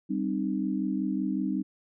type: chord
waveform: sine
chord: C minor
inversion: second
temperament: equal with one note detuned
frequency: 196 / 261.6 / 306.8 Hz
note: G3 / C4 / Eb4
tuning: 0 / 0 / -24 cents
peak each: -30 / -31 / -31 dBFS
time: 0.09-1.63 s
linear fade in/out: 20 ms
effects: none